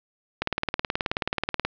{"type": "click train", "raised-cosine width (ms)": 0.3, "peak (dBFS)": -8, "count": 24, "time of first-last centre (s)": [0.42, 1.65], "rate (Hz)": 18.7, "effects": ["low-pass 5000 Hz 12 dB/octave"]}